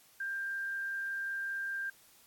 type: tone with frequency modulation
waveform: sine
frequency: 1589 Hz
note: G6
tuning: 23 cents sharp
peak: -34 dBFS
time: 0.2-1.9 s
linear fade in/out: 5 ms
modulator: 25.1 Hz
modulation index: 0.25
effects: white hiss -62 dBFS RMS until 2.26 s + AAC 64 kbps

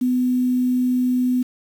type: tone with quantisation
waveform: sine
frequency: 250.8 Hz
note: B3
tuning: 27 cents sharp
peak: -16 dBFS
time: 0.01-1.43 s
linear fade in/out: 10 ms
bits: 7
effects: none

